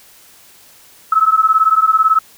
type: beating tone pair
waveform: sine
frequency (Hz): 1290 / 1308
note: E6 / E6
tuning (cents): -38 / -14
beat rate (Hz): 18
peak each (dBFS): -12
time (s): 1.12-2.19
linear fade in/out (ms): 5
effects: white hiss -45 dBFS RMS until 2.37 s